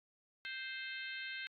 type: harmonic tone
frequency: 523.3 Hz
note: C5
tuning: in tune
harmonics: 3 / 4 / 5 / 6 / 7 / 8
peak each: -45 / -47 / -49 / -51 / -52 / -53 dBFS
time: 0.45-1.47 s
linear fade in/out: 0 ms
effects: AAC 32 kbps